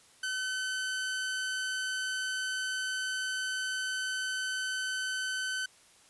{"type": "tone", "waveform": "sawtooth", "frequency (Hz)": 1522, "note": "F#6", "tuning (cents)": 48, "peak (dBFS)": -28, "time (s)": [0.23, 5.66], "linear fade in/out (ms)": 5, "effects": ["white hiss -60 dBFS RMS until 6.09 s", "resampled to 24000 Hz"]}